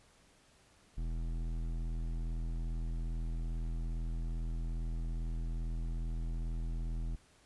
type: tone with hard clipping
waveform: triangle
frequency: 41.2 Hz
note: E1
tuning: in tune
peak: -36 dBFS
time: 0.97-7.16 s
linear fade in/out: 10 ms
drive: 16 dB
effects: pink hiss -65 dBFS RMS until 7.45 s + resampled to 24000 Hz